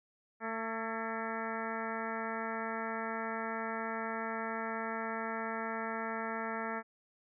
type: harmonic tone with a mistuned harmonic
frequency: 224.3 Hz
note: A3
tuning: 34 cents sharp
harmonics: 1 / 2 / 3 / 4 / 5 / 6 / 7 / 8 / 9 / 10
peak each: -42 / -43 / -43 / -42 / -47 / -42 / -47 / -45 / -49 / -51 dBFS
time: 0.4-6.83 s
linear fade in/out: 50 ms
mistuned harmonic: 7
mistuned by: +75 cents
effects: none